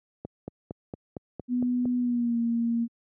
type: click train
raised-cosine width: 2 ms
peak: -21 dBFS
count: 8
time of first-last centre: 0.25-1.856 s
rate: 4.36 Hz
type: tone with pitch glide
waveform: sine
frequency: 246.9 to 233 Hz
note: B3 to A#3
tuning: 0 to -1 cents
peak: -23 dBFS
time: 1.48-2.88 s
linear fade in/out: 50 ms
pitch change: -101 cents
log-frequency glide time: 1.98-2.38 s
effects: high-pass 100 Hz 12 dB/octave